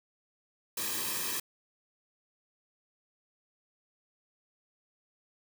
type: noise with comb filter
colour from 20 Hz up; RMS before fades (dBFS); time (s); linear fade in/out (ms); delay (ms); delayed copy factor
white; -34; 0.77-1.4; 5; 1.4; -0.75
effects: none